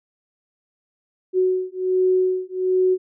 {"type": "beating tone pair", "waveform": "sine", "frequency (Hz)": [370, 371.3], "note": ["F#4", "F#4"], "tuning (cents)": [0, 6], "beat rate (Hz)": 1.3, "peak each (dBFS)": -20, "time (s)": [1.33, 2.98], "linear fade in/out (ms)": 50, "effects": []}